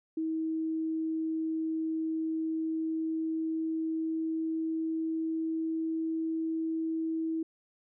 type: tone with pitch glide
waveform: sine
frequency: 320 to 323.2 Hz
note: D#4 to E4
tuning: +49 to -34 cents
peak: -29 dBFS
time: 0.17-7.43 s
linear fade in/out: 5 ms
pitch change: +17 cents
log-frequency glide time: 2.06-6.19 s
effects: none